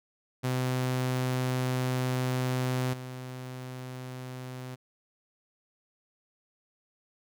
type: tone with level steps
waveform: sawtooth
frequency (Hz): 127.7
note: C3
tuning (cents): -42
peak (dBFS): -23 / -34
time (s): 0.43-4.76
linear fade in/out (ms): 20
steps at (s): 2.93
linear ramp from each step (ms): 5
effects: none